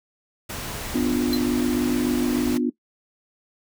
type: noise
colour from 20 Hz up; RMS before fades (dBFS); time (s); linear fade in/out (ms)
pink; -32; 0.49-2.58; 10
type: chord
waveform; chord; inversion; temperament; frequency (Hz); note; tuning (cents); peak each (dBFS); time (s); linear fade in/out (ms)
sine; B diminished; none; equal with one note detuned; 246.9 / 293.7 / 350.4; B3 / D4 / F4; 0 / 0 / +6; -22 / -24 / -27; 0.94-2.7; 10
type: tone with exponential decay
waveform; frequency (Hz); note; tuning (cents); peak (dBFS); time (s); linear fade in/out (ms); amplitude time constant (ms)
square; 4100; C8; -36; -22; 1.33-1.43; 1; 20
effects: noise-tail reverb RT60 0.1 s tail -18 dB re dry